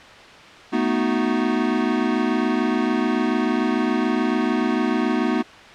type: chord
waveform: square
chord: B dominant seventh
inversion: third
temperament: equal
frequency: 220 / 246.9 / 311.1 / 370 Hz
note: A3 / B3 / D#4 / F#4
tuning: 0 / 0 / 0 / 0 cents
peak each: -26 / -23 / -25 / -27 dBFS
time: 0.72-5.43 s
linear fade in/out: 20 ms
effects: white hiss -42 dBFS RMS until 5.74 s + low-pass 3000 Hz 12 dB/octave